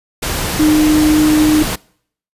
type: tone in noise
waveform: sine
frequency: 306 Hz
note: D#4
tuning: 29 cents flat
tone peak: -8 dBFS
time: 0.59-1.63 s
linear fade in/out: 10 ms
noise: pink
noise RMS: -19 dBFS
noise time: 0.22-1.76 s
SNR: +8 dB
effects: noise-tail reverb RT60 0.6 s tail -24 dB re dry + resampled to 32000 Hz